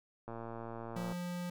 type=click train; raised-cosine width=1 ms; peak=-30 dBFS; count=98; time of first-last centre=0.28-1.123 s; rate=115 Hz
type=tone; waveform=square; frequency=176.8 Hz; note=F3; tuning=22 cents sharp; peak=-38 dBFS; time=0.96-1.5 s; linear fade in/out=5 ms
effects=none